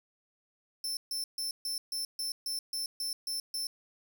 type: tone bursts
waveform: sawtooth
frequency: 5330 Hz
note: E8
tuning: 18 cents sharp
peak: -30 dBFS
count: 11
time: 0.84-3.67 s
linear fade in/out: 2 ms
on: 130 ms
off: 140 ms
effects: 10-bit